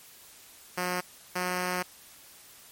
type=tone pair in turn; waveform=5% pulse; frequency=180 / 180.95 Hz; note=F#3 / F#3; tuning=-47 / -38 cents; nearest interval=unison; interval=9 cents; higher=second; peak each=-17 dBFS; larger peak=neither; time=0.77-1.01 / 1.35-1.83 s; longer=second; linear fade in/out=10 ms; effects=white hiss -52 dBFS RMS until 2.71 s + MP3 64 kbps